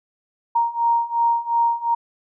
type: beating tone pair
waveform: sine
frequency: 932.3 / 935.1 Hz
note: A#5 / A#5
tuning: 0 / +5 cents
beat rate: 2.8 Hz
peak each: -21 / -19 dBFS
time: 0.55-1.95 s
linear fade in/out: 10 ms
effects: none